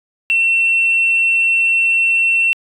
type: tone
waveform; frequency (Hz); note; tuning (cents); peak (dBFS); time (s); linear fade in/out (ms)
sine; 2704; E7; +43; -10; 0.3-2.53; 0
effects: tanh soft clip ceiling -7 dBFS